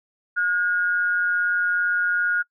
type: tone pair together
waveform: sine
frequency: 1439.6 / 1622 Hz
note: F#6 / G#6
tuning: -48 / -41 cents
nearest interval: major second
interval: 207 cents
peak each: -19 / -28 dBFS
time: 0.36-2.43 s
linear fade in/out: 20 ms
effects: noise-tail reverb RT60 0.1 s tail -26 dB re dry